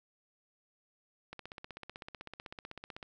click train, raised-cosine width 0.3 ms, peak -28 dBFS, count 28, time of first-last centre 1.33-3.028 s, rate 15.9 Hz, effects none

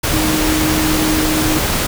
sine tone in noise, 311 Hz, D#4, 1 cent flat, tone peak -16 dBFS, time 0.13-1.59 s, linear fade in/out 10 ms, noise pink, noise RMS -17 dBFS, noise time 0.03-1.87 s, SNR -2 dB, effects none

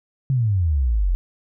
sine exponential sweep, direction down, 138.59 to 41.45 Hz, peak -16 dBFS, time 0.3-1.15 s, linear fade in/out 0 ms, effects none

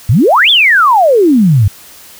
sine exponential two-way sweep, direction up then down, 92.5 to 3584 to 92.5 Hz, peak -4 dBFS, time 0.09-1.68 s, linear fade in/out 5 ms, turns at 0.5 s, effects white hiss -36 dBFS RMS until 2.19 s

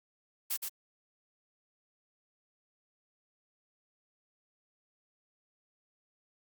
blue noise with echo, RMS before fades -33 dBFS, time 0.5-0.57 s, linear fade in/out 10 ms, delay 120 ms, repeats 1, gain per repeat -4 dB, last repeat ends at 0.69 s, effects Opus 48 kbps

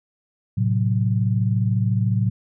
sine chord, F# diminished, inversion first, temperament equal with one note detuned, 110.89 / 130.81 / 185 Hz, A2 / C3 / F#3, +14 / 0 / 0 cents, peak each -19 / -24 / -24 dBFS, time 0.57-2.3 s, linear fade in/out 10 ms, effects none

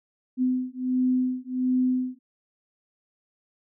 sine beating tone pair, 253.7 / 255.1 Hz, B3 / C4, +47 / -44 cents, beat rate 1.4 Hz, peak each -25 dBFS, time 0.37-2.19 s, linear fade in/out 50 ms, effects none

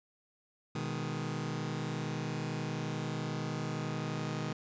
sawtooth chord, G# minor, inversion first, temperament just, 124.59 / 155.74 / 207.7 Hz, B2 / D#3 / G#3, +16 / +2 / 0 cents, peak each -35 / -33 / -37 dBFS, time 0.75-4.53 s, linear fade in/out 5 ms, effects resampled to 16000 Hz

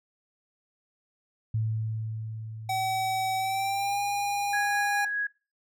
sine tone with exponential decay, 110.3 Hz, A2, 5 cents sharp, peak -24 dBFS, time 1.54-4.9 s, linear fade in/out 5 ms, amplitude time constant 730 ms
square tone with pitch glide, 761 to 810.9 Hz, F#5 to G#5, +48 to -42 cents, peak -27 dBFS, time 2.69-5.05 s, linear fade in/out 5 ms, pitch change +110 cents, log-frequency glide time 3.37-4.01 s
sine tone with tremolo, 1661.2 Hz, G#6, in tune, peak -25 dBFS, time 4.53-5.27 s, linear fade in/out 5 ms, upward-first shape triangle, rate 4.8 Hz, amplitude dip 30%
effects noise-tail reverb RT60 0.3 s tail -21 dB re dry

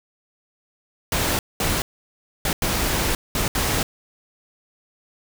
pink noise bursts at uneven times, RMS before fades -22 dBFS, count 6, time 1.12-1.39 / 1.6-1.82 / 2.45-2.53 / 2.62-3.15 / 3.35-3.48 / 3.55-3.83 s, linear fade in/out 2 ms, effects none

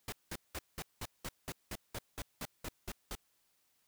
pink noise bursts, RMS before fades -41 dBFS, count 14, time 0.08-3.152 s, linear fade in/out 2 ms, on 43 ms, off 190 ms, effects white hiss -75 dBFS RMS until 3.87 s

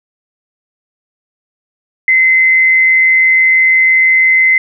sine tone with amplitude modulation, 2057 Hz, C7, 30 cents flat, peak -4 dBFS, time 2.08-4.58 s, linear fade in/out 2 ms, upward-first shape sine, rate 166 Hz, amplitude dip 35%, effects none

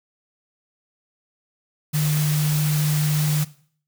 sine tone in noise, 150.8 Hz, D3, 46 cents sharp, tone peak -18 dBFS, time 1.93-3.45 s, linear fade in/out 20 ms, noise white, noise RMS -29 dBFS, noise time 1.93-3.45 s, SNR +8 dB, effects noise-tail reverb RT60 0.5 s tail -17 dB re dry

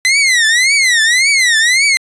sawtooth tone with vibrato, 2003 Hz, B6, 24 cents sharp, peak -5 dBFS, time 0.05-1.97 s, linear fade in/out 0 ms, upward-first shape triangle, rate 1.8 Hz, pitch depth 250 cents each way, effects resampled to 22050 Hz

